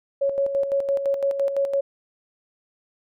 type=tone with tremolo; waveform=sine; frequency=554.4 Hz; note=C#5; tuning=in tune; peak=-18 dBFS; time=0.21-1.81 s; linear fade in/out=10 ms; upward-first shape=square; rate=5.9 Hz; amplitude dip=55%; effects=none